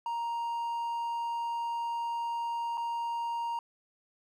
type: tone with dropouts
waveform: triangle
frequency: 935 Hz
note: A#5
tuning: 5 cents sharp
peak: -29 dBFS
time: 0.06-3.59 s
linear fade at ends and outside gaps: 2 ms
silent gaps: 2.773-2.777 s
effects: none